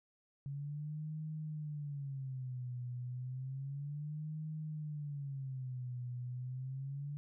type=tone with vibrato; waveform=sine; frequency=138.5 Hz; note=C#3; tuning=1 cent flat; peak=-39 dBFS; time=0.46-7.17 s; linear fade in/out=0 ms; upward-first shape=sine; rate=0.31 Hz; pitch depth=200 cents each way; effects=none